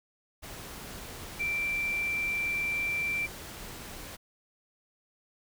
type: tone in noise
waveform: sine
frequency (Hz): 2349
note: D7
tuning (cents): 0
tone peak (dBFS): -28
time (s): 1.39-3.27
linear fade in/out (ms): 20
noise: pink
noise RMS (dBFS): -43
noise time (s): 0.42-4.17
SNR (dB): +12
effects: none